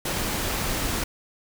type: noise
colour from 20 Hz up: pink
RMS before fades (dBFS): -27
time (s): 0.05-1.04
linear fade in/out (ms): 5
effects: none